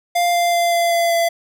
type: tone with pitch steps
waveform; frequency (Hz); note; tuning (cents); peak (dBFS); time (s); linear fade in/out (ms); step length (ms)
square; 698.5 / 694.1 / 689.7 / 685.3 / 681 / 676.7; F5 / F5 / F5 / F5 / F5 / E5; 0 / -11 / -22 / -33 / -44 / +45; -15; 0.15-1.29; 10; 190
effects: none